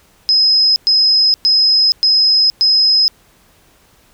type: tone bursts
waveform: sine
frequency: 5090 Hz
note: D#8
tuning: 39 cents sharp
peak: -8 dBFS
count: 5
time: 0.29-3.08 s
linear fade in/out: 0 ms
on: 470 ms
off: 110 ms
effects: pink hiss -51 dBFS RMS until 4.13 s